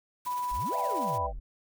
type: noise with tremolo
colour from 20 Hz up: white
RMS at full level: -45 dBFS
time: 0.25-1.18 s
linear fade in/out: 2 ms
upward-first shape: sine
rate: 17 Hz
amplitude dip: 50%
type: tone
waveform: sine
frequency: 987.8 Hz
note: B5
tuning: in tune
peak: -29 dBFS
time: 0.26-1.27 s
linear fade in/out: 10 ms
type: exponential two-way sweep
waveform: triangle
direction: up then down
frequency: 32.7 to 923 to 32.7 Hz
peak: -33 dBFS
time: 0.51-1.4 s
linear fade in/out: 10 ms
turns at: 0.78 s
type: chord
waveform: sine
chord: E minor seventh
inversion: second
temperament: equal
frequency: 493.9 / 587.3 / 659.3 / 784 Hz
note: B4 / D5 / E5 / G5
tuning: 0 / 0 / 0 / 0 cents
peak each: -39 / -38 / -38 / -36 dBFS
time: 0.7-1.33 s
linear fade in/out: 50 ms
effects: none